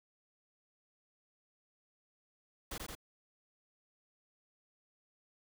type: noise with echo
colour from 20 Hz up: pink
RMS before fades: -42 dBFS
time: 2.71-2.78 s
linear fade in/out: 5 ms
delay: 86 ms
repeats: 2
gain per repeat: -2 dB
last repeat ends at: 2.952 s
effects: none